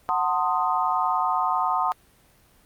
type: chord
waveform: sine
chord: F# diminished seventh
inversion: none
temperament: equal with one note detuned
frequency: 740 / 896.4 / 1046.5 / 1244.5 Hz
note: F#5 / A5 / C6 / Eb6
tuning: 0 / +32 / 0 / 0 cents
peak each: -26 dBFS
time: 0.09-1.92 s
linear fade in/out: 0 ms
effects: pink hiss -58 dBFS RMS until 2.65 s + Opus 32 kbps